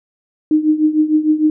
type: tone with tremolo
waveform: sine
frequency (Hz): 307.9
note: D#4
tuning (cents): -18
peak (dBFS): -7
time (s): 0.51-1.5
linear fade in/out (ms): 2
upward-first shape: triangle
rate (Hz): 6.6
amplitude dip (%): 85
effects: none